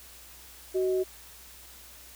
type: tone pair together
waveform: sine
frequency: 374 / 629 Hz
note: F#4 / D#5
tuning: +19 / +19 cents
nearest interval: major sixth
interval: 900 cents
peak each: -24 / -35 dBFS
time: 0.74-1.04 s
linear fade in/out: 20 ms
effects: added 60 Hz sine -56 dBFS peak until 2.15 s + white hiss -50 dBFS RMS until 2.15 s